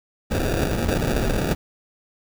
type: noise with sample-and-hold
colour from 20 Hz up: pink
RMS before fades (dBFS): -22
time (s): 0.3-1.55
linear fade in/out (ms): 20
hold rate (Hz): 1050
effects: none